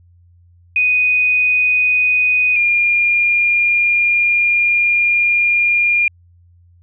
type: tone pair in turn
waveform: sine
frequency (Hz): 2489 / 2411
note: D#7 / D7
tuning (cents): 0 / +45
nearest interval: minor second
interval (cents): 55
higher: first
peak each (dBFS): -11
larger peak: neither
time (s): 0.76-2.56 / 2.56-6.08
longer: second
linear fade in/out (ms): 2
effects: added 87 Hz sine -46 dBFS peak until 6.82 s

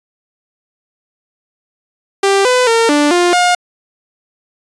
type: tone with pitch steps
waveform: sawtooth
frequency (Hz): 393.7 / 502 / 457.6 / 293.4 / 352.1 / 713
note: G4 / B4 / A#4 / D4 / F4 / F5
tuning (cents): +8 / +28 / -32 / -2 / +14 / +36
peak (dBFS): -5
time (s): 2.23-3.55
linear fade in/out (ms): 5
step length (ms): 220
effects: resampled to 22050 Hz

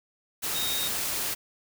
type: tone in noise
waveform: sine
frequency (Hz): 3729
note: A#7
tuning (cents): 0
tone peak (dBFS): -30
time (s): 0.54-0.89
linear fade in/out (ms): 20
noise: white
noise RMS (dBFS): -30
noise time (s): 0.42-1.35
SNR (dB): -3
effects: none

